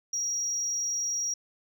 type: tone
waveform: sine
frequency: 5690 Hz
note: F8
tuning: 31 cents sharp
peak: -26 dBFS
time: 0.13-1.34 s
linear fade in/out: 5 ms
effects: tanh soft clip ceiling -24 dBFS